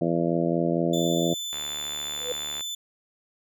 harmonic tone, 84.3 Hz, E2, 39 cents sharp, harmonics 2 / 3 / 4 / 5 / 6 / 7 / 8, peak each -27 / -29 / -27 / -33 / -31 / -30 / -32 dBFS, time 0.01-1.34 s, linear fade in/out 5 ms
30% pulse tone, 3516 Hz, A7, 2 cents flat, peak -28 dBFS, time 0.93-2.75 s, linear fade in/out 5 ms
click train, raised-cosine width 0.3 ms, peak -22 dBFS, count 81, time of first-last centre 1.53-2.608 s, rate 74.2 Hz
sine tone with exponential growth, 495.1 Hz, B4, 4 cents sharp, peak -24 dBFS, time 2.13-2.32 s, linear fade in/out 2 ms, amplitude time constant 41 ms
effects none

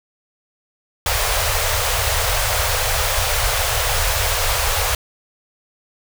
pink band-stop noise, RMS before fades -19 dBFS, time 1.06-4.95 s, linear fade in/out 2 ms, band 110 to 470 Hz, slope 48 dB/octave, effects none

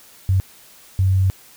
sine tone bursts at uneven times, 94.8 Hz, F#2, 43 cents sharp, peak -13 dBFS, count 2, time 0.29-0.4 / 0.99-1.3 s, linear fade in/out 0 ms, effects white hiss -47 dBFS RMS until 1.56 s

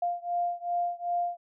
sine beating tone pair, 698.5 / 701.1 Hz, F5 / F5, 0 / +7 cents, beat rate 2.6 Hz, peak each -30 / -31 dBFS, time 0.02-1.37 s, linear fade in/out 5 ms, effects none

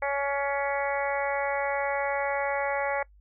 harmonic tone with a mistuned harmonic, 280.6 Hz, C#4, 21 cents sharp, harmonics 2 / 3 / 4 / 5 / 6 / 7 / 8, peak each -29 / -31 / -37 / -38 / -37 / -35 / -37 dBFS, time 0.02-3.03 s, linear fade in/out 5 ms, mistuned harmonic 8, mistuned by -18 cents, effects noise-tail reverb RT60 0.1 s tail -22 dB re dry + added 50 Hz sine -53 dBFS peak until 3.2 s

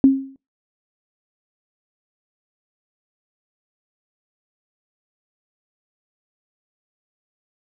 sine tone with exponential decay, 269.2 Hz, C4, 49 cents sharp, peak -5 dBFS, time 0.04-0.36 s, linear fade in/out 1 ms, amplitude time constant 68 ms, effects noise-tail reverb RT60 0.2 s tail -20 dB re dry

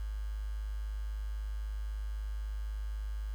sine tone with quantisation, 51.91 Hz, G#1, in tune, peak -34 dBFS, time 0-3.34 s, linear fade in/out 0 ms, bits 9, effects none

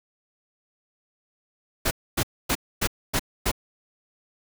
pink noise bursts, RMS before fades -23 dBFS, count 6, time 1.85-3.516 s, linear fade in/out 10 ms, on 61 ms, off 260 ms, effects none

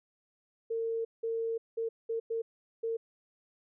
sine tone bursts at uneven times, 455.1 Hz, A#4, 42 cents flat, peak -30 dBFS, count 6, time 0.7-1.05 / 1.23-1.58 / 1.77-1.89 / 2.09-2.2 / 2.3-2.42 / 2.83-2.97 s, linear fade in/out 10 ms, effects none

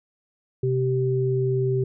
sine tone pair together, 129.14 / 387.4 Hz, C3 / G4, -22 / -20 cents, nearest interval octave + perfect fifth, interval 1902 cents, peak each -22 / -23 dBFS, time 0.63-1.84 s, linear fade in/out 5 ms, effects none

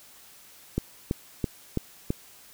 click train, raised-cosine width 3 ms, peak -12 dBFS, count 5, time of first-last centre 0.78-2.105 s, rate 3.02 Hz, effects white hiss -52 dBFS RMS until 2.53 s

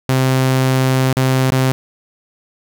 sawtooth tone with dropouts, 130.81 Hz, C3, in tune, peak -8 dBFS, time 0.09-1.72 s, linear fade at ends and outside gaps 0 ms, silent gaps 1.128-1.169 / 1.505-1.521 s, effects none

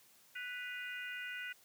harmonic tone with a mistuned harmonic, 493.9 Hz, B4, in tune, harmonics 3 / 4 / 5 / 6, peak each -44 / -46 / -48 / -50 dBFS, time 0.35-1.53 s, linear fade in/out 10 ms, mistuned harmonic 6, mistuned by -80 cents, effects white hiss -65 dBFS RMS until 1.64 s + high-pass 100 Hz 12 dB/octave

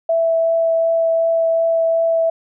sine tone with vibrato, 659.3 Hz, E5, in tune, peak -13 dBFS, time 0.09-2.3 s, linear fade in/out 5 ms, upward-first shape triangle, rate 2.7 Hz, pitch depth 8 cents each way, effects none

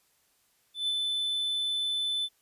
triangle tone with ADSR envelope, 3514 Hz, A7, 3 cents flat, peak -24 dBFS, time 0.74-2.29 s, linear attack 140 ms, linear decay 37 ms, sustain -2 dB, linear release 49 ms, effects white hiss -69 dBFS RMS until 2.41 s + resampled to 32000 Hz

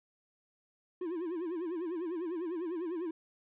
triangle tone with vibrato, 341.1 Hz, F4, 41 cents flat, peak -32 dBFS, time 1.01-3.11 s, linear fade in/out 5 ms, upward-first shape sine, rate 10 Hz, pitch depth 140 cents each way, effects resampled to 8000 Hz + 12-bit

